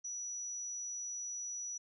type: tone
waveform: sine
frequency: 5880 Hz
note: F#8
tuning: 12 cents flat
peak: -39 dBFS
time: 0.04-1.78 s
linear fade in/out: 10 ms
effects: none